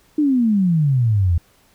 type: exponential sweep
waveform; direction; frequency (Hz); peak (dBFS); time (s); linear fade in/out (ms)
sine; down; 310 to 81; -13; 0.18-1.38; 5
effects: pink hiss -56 dBFS RMS until 1.74 s